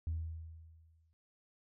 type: tone with exponential decay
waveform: sine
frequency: 81 Hz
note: E2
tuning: 30 cents flat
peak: -31 dBFS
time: 0.07-1.13 s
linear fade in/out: 0 ms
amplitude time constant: 230 ms
effects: tanh soft clip ceiling -30 dBFS